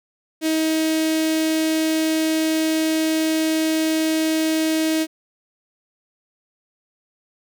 sawtooth tone with notch filter, 317.2 Hz, D#4, 33 cents sharp, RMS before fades -20 dBFS, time 0.41-5.07 s, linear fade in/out 50 ms, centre 1100 Hz, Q 0.81, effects none

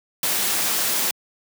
white noise, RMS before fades -22 dBFS, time 0.23-1.11 s, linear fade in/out 2 ms, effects high-pass 150 Hz 12 dB/octave

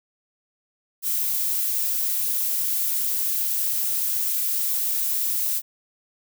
violet noise, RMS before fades -24 dBFS, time 1.02-5.62 s, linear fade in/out 50 ms, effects none

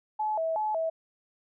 sine tone with vibrato, 746 Hz, F#5, 14 cents sharp, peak -26 dBFS, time 0.19-0.9 s, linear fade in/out 10 ms, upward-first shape square, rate 2.7 Hz, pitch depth 240 cents each way, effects none

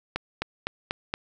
accelerating click train, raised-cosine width 0.3 ms, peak -11 dBFS, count 5, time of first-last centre 0.16-1.139 s, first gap 260 ms, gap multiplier 0.96, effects none

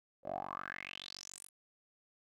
10% pulse tone with band-pass filter sweep, 47 Hz, F#1, 28 cents sharp, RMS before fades -45 dBFS, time 0.23-1.5 s, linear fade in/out 50 ms, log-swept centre 530 to 11000 Hz, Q 6.8, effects none

